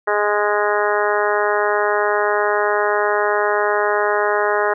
harmonic tone, 207.7 Hz, G#3, in tune, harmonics 2 / 3 / 4 / 5 / 6 / 7 / 8 / 9, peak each -20 / -22 / -23 / -24 / -25 / -25 / -26 / -27 dBFS, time 0.07-4.74 s, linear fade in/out 10 ms, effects none

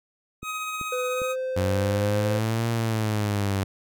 25% pulse tone with tremolo, 1260 Hz, D#6, 21 cents sharp, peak -24 dBFS, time 0.42-1.36 s, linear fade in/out 50 ms, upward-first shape triangle, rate 16 Hz, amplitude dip 30%
clicks, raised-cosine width 3 ms, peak -25 dBFS, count 3, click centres 0.43 / 0.813 / 1.218 s
triangle tone with pitch glide, 502 to 517.6 Hz, B4 to C5, +28 to -19 cents, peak -24 dBFS, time 0.92-2.39 s, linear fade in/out 5 ms, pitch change +53 cents, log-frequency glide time 1.08-1.33 s
sawtooth exponential two-way sweep, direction up then down, 92.5 to 116.54 to 96.5 Hz, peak -19 dBFS, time 1.56-3.64 s, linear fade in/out 10 ms, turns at 2.69 s
effects none

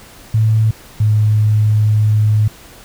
sine tone pair in turn, 110 / 106.87 Hz, A2 / A2, 0 / -50 cents, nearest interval unison, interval 50 cents, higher first, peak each -9 dBFS, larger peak neither, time 0.34-0.71 / 1-2.48 s, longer second, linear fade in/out 5 ms, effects pink hiss -40 dBFS RMS until 2.84 s

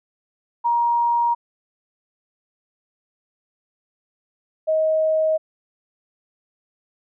sine tone pair in turn, 945 / 630.7 Hz, A#5 / D#5, +23 / +23 cents, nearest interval perfect fifth, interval 700 cents, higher first, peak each -16 dBFS, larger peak neither, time 0.64-1.35 / 4.67-5.38 s, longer neither, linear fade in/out 20 ms, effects none

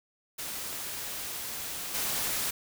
white noise with level steps, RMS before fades -37 / -31 dBFS, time 0.38-2.51 s, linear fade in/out 10 ms, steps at 1.94 s, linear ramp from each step 5 ms, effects none

